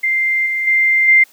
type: tone with level steps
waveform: sine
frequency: 2093 Hz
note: C7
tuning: in tune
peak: -13 / -16 / -10 / -6 dBFS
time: 0.03-1.24 s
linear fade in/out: 10 ms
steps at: 0.46 / 0.67 / 1.08 s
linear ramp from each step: 5 ms
effects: white hiss -49 dBFS RMS until 1.32 s + high-pass 200 Hz 12 dB/octave